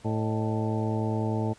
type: harmonic tone with a mistuned harmonic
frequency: 110 Hz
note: A2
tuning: in tune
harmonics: 1 / 2 / 3 / 4 / 5 / 6 / 7 / 8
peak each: -28 / -31 / -34 / -35 / -41 / -38 / -41 / -37 dBFS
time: 0.04-1.54 s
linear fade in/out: 20 ms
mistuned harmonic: 6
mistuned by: -98 cents
effects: pink hiss -56 dBFS RMS until 1.58 s + resampled to 22050 Hz